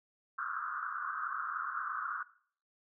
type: band-pass noise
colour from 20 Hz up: white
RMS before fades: -38 dBFS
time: 0.38-2.23 s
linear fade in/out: 5 ms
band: 1100 to 1500 Hz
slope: 96 dB/octave
effects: noise-tail reverb RT60 0.5 s tail -17 dB re dry